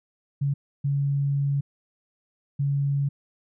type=tone bursts at uneven times; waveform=sine; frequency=140.6 Hz; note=C#3; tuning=25 cents sharp; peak=-21 dBFS; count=3; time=0.41-0.54 / 0.84-1.61 / 2.59-3.09 s; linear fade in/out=10 ms; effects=none